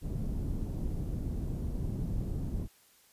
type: low-pass noise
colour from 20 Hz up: pink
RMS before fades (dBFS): -34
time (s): 0.01-2.68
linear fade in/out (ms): 50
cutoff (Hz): 230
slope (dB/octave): 12
effects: white hiss -63 dBFS RMS until 3.12 s + resampled to 32000 Hz